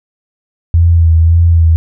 sine tone with vibrato, 83.1 Hz, E2, 15 cents sharp, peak -4 dBFS, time 0.74-1.76 s, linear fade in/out 0 ms, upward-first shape sine, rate 1.8 Hz, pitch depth 36 cents each way, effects none

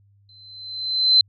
sine tone with exponential growth, 4069 Hz, C8, 49 cents flat, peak -9 dBFS, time 0.29-1.21 s, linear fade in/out 2 ms, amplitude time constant 200 ms, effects added 100 Hz sine -54 dBFS peak until 1.28 s

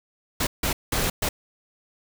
pink noise bursts at uneven times, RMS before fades -24 dBFS, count 4, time 0.4-0.47 / 0.63-0.73 / 0.92-1.1 / 1.22-1.29 s, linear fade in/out 5 ms, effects none

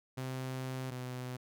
sawtooth tone pair in turn, 130 / 126.3 Hz, C3 / B2, -11 / +39 cents, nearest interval unison, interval 50 cents, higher first, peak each -33 / -35 dBFS, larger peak first, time 0.17-0.91 / 0.91-1.37 s, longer first, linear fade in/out 10 ms, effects none

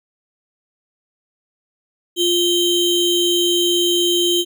square ring-modulated tone, 1739 Hz, A6, 21 cents flat, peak -12 dBFS, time 2.16-4.45 s, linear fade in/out 50 ms, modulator 1390 Hz, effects none

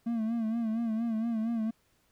triangle tone with vibrato, 226.3 Hz, A3, 49 cents sharp, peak -26 dBFS, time 0.06-1.71 s, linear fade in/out 10 ms, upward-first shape sine, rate 4.3 Hz, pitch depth 69 cents each way, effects pink hiss -70 dBFS RMS until 2.11 s

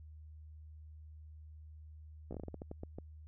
slowing click train, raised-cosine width 2 ms, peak -30 dBFS, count 12, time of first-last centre 2.31-2.985 s, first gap 15 ms, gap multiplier 1.26, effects added 77 Hz sine -50 dBFS peak until 3.27 s

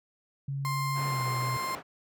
sine tone with pitch glide, 138.4 to 124.73 Hz, C#3 to B2, -2 to +18 cents, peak -30 dBFS, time 0.48-1.57 s, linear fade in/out 5 ms, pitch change -180 cents, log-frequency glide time 1.08-1.23 s
35% pulse tone, 1052 Hz, C6, 9 cents sharp, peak -29 dBFS, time 0.65-1.75 s, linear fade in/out 0 ms
white band-pass noise, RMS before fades -41 dBFS, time 0.94-1.83 s, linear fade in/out 50 ms, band 110 to 1200 Hz, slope 12 dB/octave
effects none

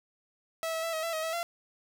sawtooth tone with pitch steps, 652 / 648 / 662 / 636 / 667 / 633 / 649 / 684 Hz, E5 / E5 / E5 / D#5 / E5 / D#5 / E5 / F5, -19 / -30 / +7 / +38 / +20 / +30 / -27 / -36 cents, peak -27 dBFS, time 0.63-1.43 s, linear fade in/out 0 ms, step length 100 ms, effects none

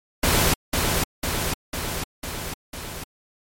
pink noise with echo, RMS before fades -19 dBFS, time 0.23-0.54 s, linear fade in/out 5 ms, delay 500 ms, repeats 5, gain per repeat -3 dB, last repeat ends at 3.04 s, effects MP3 64 kbps

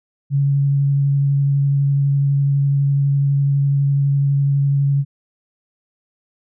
sine tone with vibrato, 140 Hz, C#3, 18 cents sharp, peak -13 dBFS, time 0.3-5.05 s, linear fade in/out 50 ms, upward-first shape triangle, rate 12 Hz, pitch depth 13 cents each way, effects none

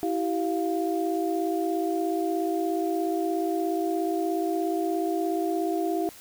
sine tone cluster, 327 / 383.9 / 698 Hz, E4 / G4 / F5, -14 / -36 / -1 cents, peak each -27 / -29 / -30 dBFS, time 0.03-6.09 s, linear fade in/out 0 ms, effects white hiss -48 dBFS RMS until 6.2 s

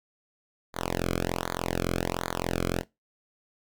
sawtooth tone with flanger, 43.51 Hz, F1, 6 cents flat, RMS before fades -30 dBFS, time 0.73-2.84 s, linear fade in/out 50 ms, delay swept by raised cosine 0.36 to 1.11 ms, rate 1.3 Hz, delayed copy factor -1, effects noise-tail reverb RT60 0.2 s tail -20 dB re dry

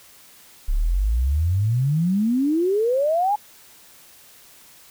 sine exponential sweep, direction up, 32.7 to 855 Hz, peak -17 dBFS, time 0.68-3.36 s, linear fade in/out 10 ms, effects white hiss -49 dBFS RMS until 4.9 s

